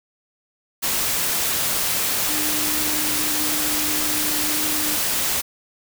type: tone in noise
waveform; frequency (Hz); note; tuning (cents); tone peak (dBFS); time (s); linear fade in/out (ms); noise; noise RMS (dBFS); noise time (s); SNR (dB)
sine; 302.7; D#4; -48; -30; 2.28-4.97; 20; white; -22; 0.82-5.42; -11
effects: none